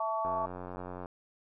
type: chord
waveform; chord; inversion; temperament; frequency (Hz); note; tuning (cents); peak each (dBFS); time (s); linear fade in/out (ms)
sine; A major; second; equal with one note detuned; 659.3 / 880 / 1129.4; E5 / A5 / C#6; 0 / 0 / +32; -34; 0-0.46; 5
type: click train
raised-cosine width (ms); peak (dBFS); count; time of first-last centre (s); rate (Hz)
1; -27; 74; 0.25-1.058; 90.3
effects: none